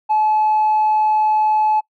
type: tone with tanh clipping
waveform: triangle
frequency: 859 Hz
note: A5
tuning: 42 cents flat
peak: -13 dBFS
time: 0.09-1.81 s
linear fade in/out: 20 ms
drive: 5 dB
effects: noise-tail reverb RT60 0.1 s tail -25 dB re dry